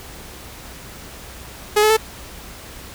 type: tone with pitch steps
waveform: sawtooth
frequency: 420.2 / 430 / 440.1 Hz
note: G#4 / A4 / A4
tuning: +20 / -40 / 0 cents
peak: -8 dBFS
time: 1.76-1.97 s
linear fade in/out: 10 ms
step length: 70 ms
effects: added 60 Hz sine -43 dBFS peak until 2.94 s + pink hiss -38 dBFS RMS until 2.94 s